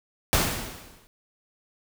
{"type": "noise with exponential decay", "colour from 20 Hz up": "pink", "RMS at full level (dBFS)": -19, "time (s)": [0.33, 1.07], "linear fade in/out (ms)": 0, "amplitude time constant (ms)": 160, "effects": []}